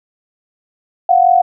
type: tone pair together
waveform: sine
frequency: 700 / 744.4 Hz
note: F5 / F#5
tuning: +4 / +10 cents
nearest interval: minor second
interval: 106 cents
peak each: -10 dBFS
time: 1.09-1.42 s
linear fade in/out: 5 ms
effects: none